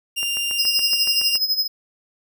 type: tone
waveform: sawtooth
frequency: 2794 Hz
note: F7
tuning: in tune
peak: -18 dBFS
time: 0.16-1.38 s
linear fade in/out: 20 ms
type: click train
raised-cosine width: 0.5 ms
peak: -21 dBFS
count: 9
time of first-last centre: 0.23-1.355 s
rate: 7.11 Hz
type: tone with tremolo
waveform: square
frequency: 5080 Hz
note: D#8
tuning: 35 cents sharp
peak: -16 dBFS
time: 0.58-1.68 s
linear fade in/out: 20 ms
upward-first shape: sine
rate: 12 Hz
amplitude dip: 75%
effects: none